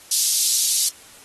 pink high-pass noise, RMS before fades -19 dBFS, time 0.11-0.89 s, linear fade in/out 5 ms, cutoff 4500 Hz, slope 24 dB/octave, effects white hiss -46 dBFS RMS until 1.24 s + AAC 32 kbps

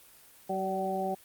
harmonic tone with a mistuned harmonic, 190 Hz, F#3, 46 cents sharp, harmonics 1 / 2 / 3 / 4, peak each -36 / -35 / -35 / -32 dBFS, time 0.49-1.15 s, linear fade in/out 10 ms, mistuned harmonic 3, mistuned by +26 cents, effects white hiss -56 dBFS RMS until 1.24 s + Opus 32 kbps

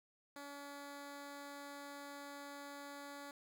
10% pulse tone, 284.2 Hz, C#4, 43 cents sharp, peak -40 dBFS, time 0.36-3.31 s, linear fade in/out 2 ms, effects none

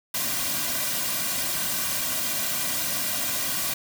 white noise with comb filter, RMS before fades -27 dBFS, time 0.14-3.74 s, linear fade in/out 5 ms, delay 2.3 ms, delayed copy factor -0.75, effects none

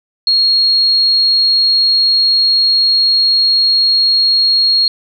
sine tone, 4284 Hz, C8, 40 cents sharp, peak -8 dBFS, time 0.27-4.88 s, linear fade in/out 2 ms, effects none

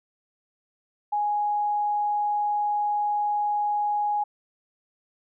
sine tone, 830.6 Hz, G#5, in tune, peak -22 dBFS, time 1.12-4.24 s, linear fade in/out 10 ms, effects none

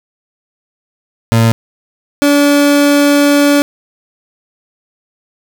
30% pulse tone pair in turn, 114.1 / 287.5 Hz, A#2 / D4, -37 / -37 cents, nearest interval octave + major third, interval 1600 cents, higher second, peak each -4 dBFS, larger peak neither, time 1.32-1.52 / 2.22-3.62 s, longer second, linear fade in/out 0 ms, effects none

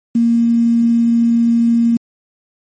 sine tone with quantisation, 233.1 Hz, A#3, in tune, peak -9 dBFS, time 0.15-1.97 s, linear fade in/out 5 ms, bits 6, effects MP3 32 kbps

